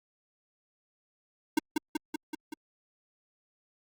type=tone with echo; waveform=square; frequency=308 Hz; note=D#4; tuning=17 cents flat; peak=-22 dBFS; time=1.57-1.59 s; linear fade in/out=5 ms; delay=190 ms; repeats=5; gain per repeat=-3 dB; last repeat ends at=2.54 s; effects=Opus 48 kbps